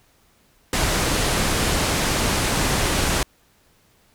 pink low-pass noise, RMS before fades -21 dBFS, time 0.73-3.23 s, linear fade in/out 2 ms, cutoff 11000 Hz, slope 24 dB/octave, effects pink hiss -59 dBFS RMS until 4.14 s

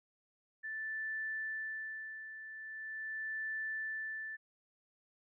sine tone with tremolo, 1760 Hz, A6, in tune, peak -36 dBFS, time 0.63-4.37 s, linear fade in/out 20 ms, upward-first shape sine, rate 0.42 Hz, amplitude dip 65%, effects none

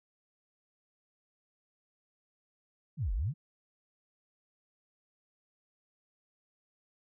sine exponential two-way sweep, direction down then up, 185 to 41.09 to 175.3 Hz, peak -29 dBFS, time 2.97-3.34 s, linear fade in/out 50 ms, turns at 3.13 s, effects none

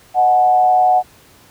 sine tone with frequency modulation, 737 Hz, F#5, 7 cents flat, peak -9 dBFS, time 0.14-1.03 s, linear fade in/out 50 ms, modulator 118 Hz, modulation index 0.48, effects pink hiss -47 dBFS RMS until 1.5 s + high-pass 60 Hz 12 dB/octave

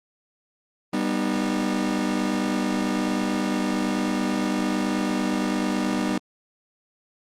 40% pulse chord, G augmented, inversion none, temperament just, 196 / 245 / 306.2 Hz, G3 / B3 / D#4, 0 / -14 / -28 cents, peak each -26 dBFS, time 0.93-6.18 s, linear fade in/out 5 ms, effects low-pass 9000 Hz 12 dB/octave + Opus 32 kbps

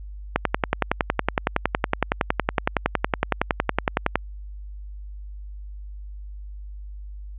click train, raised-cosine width 0.5 ms, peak -3 dBFS, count 42, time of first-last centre 0.36-4.156 s, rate 10.8 Hz, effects added 50 Hz sine -34 dBFS peak until 7.38 s + resampled to 8000 Hz

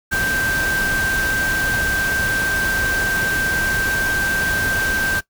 sine tone in noise, 1568 Hz, G6, in tune, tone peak -18 dBFS, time 0.11-5.21 s, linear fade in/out 20 ms, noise pink, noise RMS -25 dBFS, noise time 0.11-5.21 s, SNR +4 dB, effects noise-tail reverb RT60 0.1 s tail -17 dB re dry

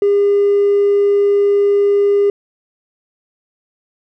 sine tone with hard clipping, 404.4 Hz, G#4, 46 cents flat, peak -10 dBFS, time 0.02-2.3 s, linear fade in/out 2 ms, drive 1 dB, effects none

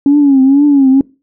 sine tone with vibrato, 277.4 Hz, C#4, 1 cent sharp, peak -3 dBFS, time 0.06-1.01 s, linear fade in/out 2 ms, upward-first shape triangle, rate 2.1 Hz, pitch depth 110 cents each way, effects noise-tail reverb RT60 0.3 s tail -23 dB re dry + tanh soft clip ceiling 0 dBFS

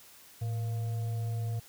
sine tone with frequency modulation, 111.9 Hz, A2, 30 cents sharp, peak -30 dBFS, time 0.41-1.6 s, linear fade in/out 10 ms, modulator 585 Hz, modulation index 0.22, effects white hiss -55 dBFS RMS until 1.68 s

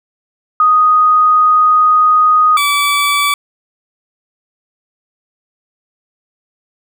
sine / 20% pulse tone pair in turn, 1244.5 / 1152.2 Hz, D#6 / D6, 0 / -33 cents, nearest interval minor second, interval 133 cents, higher first, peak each -6 dBFS, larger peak neither, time 0.6-2.57 / 2.57-3.34 s, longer first, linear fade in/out 2 ms, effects none

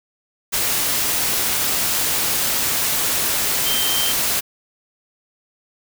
sine tone in noise, 3136 Hz, G7, in tune, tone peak -22 dBFS, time 3.65-4.13 s, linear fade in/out 20 ms, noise white, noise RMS -20 dBFS, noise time 0.52-4.41 s, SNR -5 dB, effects none

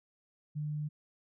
sine tone, 150 Hz, D3, 37 cents sharp, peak -33 dBFS, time 0.55-0.89 s, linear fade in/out 20 ms, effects none

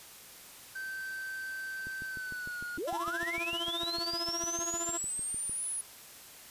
triangle tone with pitch glide, 1551 to 1438.8 Hz, G6 to F#6, -19 to -49 cents, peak -35 dBFS, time 0.75-2.78 s, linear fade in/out 10 ms, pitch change -130 cents, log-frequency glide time 2.06-2.61 s
click train, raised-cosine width 3 ms, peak -34 dBFS, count 25, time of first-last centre 1.87-5.495 s, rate 6.62 Hz
sine linear sweep, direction up, 287.1 to 10450 Hz, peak -33 dBFS, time 2.78-5.81 s, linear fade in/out 2 ms
15% pulse tone with tremolo, 339.2 Hz, E4, 50 cents sharp, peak -28 dBFS, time 2.87-4.98 s, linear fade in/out 10 ms, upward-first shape sine, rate 15 Hz, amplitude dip 75%
effects white hiss -51 dBFS RMS until 6.5 s + resampled to 32000 Hz

